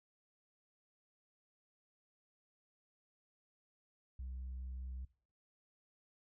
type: tone with vibrato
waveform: sine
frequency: 63.9 Hz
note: C2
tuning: 40 cents flat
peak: -40 dBFS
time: 4.19-5.05 s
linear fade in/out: 5 ms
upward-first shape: triangle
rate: 5.1 Hz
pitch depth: 10 cents each way
effects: noise-tail reverb RT60 0.5 s tail -22 dB re dry + tanh soft clip ceiling -40 dBFS